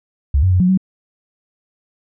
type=tone with pitch steps; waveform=sine; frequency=70.1 / 92.8 / 91.2 / 181.4 / 188.5 Hz; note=C#2 / F#2 / F#2 / F#3 / F#3; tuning=+20 / +6 / -24 / -34 / +32 cents; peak=-10 dBFS; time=0.34-0.775 s; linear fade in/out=5 ms; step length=87 ms; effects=none